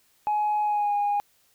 sine tone with pitch glide, 841 to 819.4 Hz, G#5 to G#5, +22 to -24 cents, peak -20 dBFS, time 0.27-1.2 s, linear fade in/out 0 ms, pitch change -46 cents, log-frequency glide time 0.63-0.94 s, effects tanh soft clip ceiling -19 dBFS + white hiss -64 dBFS RMS until 1.54 s

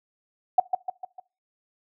sine tone with echo, 740 Hz, F#5, in tune, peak -12 dBFS, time 0.58-0.6 s, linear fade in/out 5 ms, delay 150 ms, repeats 4, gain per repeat -6 dB, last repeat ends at 1.2 s, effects noise-tail reverb RT60 0.3 s tail -22 dB re dry

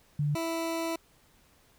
sine / 20% pulse tone pair in turn, 146.83 / 329.8 Hz, D3 / E4, 0 / +1 cents, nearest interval octave + major second, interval 1401 cents, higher second, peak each -25 dBFS, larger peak neither, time 0.19-0.35 / 0.35-0.96 s, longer second, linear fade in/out 5 ms, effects pink hiss -63 dBFS RMS until 1.78 s

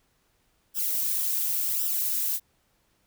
violet noise with flanger, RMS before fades -27 dBFS, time 0.74-2.4 s, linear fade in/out 50 ms, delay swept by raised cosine 0.45 to 3.65 ms, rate 0.91 Hz, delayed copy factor -0.7, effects pink hiss -69 dBFS RMS until 3.06 s

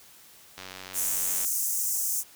click train, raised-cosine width 0.2 ms, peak -22 dBFS, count 82, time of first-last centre 0.58-1.446 s, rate 93.5 Hz
pink high-pass noise, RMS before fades -28 dBFS, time 0.93-2.24 s, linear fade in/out 50 ms, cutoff 6200 Hz, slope 48 dB/octave
effects white hiss -53 dBFS RMS until 2.35 s

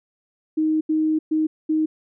sine tone bursts at uneven times, 312.5 Hz, D#4, 8 cents sharp, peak -17 dBFS, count 4, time 0.57-0.81 / 0.89-1.19 / 1.31-1.47 / 1.69-1.86 s, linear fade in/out 10 ms, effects none

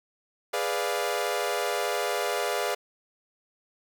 sawtooth chord, G# diminished seventh, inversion none, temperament equal, 415.3 / 493.9 / 587.3 / 698.5 Hz, G#4 / B4 / D5 / F5, 0 / 0 / 0 / 0 cents, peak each -28 dBFS, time 0.53-2.75 s, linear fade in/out 10 ms, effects none

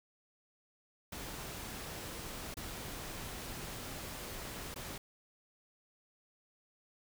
pink noise with dropouts, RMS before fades -44 dBFS, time 1.12-4.98 s, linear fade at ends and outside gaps 5 ms, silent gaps 2.542-2.569 / 4.743-4.759 s, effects none

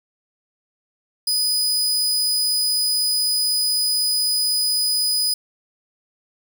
sawtooth tone, 4978 Hz, D#8, in tune, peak -15 dBFS, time 1.27-5.34 s, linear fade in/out 5 ms, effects none

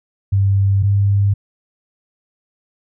sine tone pair in turn, 98.4 / 100.12 Hz, G2 / G2, +7 / +37 cents, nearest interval unison, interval 30 cents, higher second, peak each -11 dBFS, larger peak neither, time 0.32-0.83 / 0.83-1.34 s, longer neither, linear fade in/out 10 ms, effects none

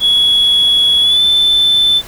sine tone with pitch glide, 3364 to 3527 Hz, G#7 to A7, +22 to +3 cents, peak -6 dBFS, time 0-2.02 s, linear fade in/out 50 ms, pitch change +81 cents, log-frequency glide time 1.01-1.22 s, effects tanh soft clip ceiling -5 dBFS + pink hiss -33 dBFS RMS until 2.07 s

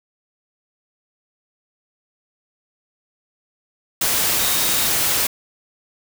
sine tone in noise, 3729 Hz, A#7, in tune, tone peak -29 dBFS, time 4.39-4.87 s, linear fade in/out 5 ms, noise white, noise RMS -19 dBFS, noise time 4.01-5.27 s, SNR -13 dB, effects none

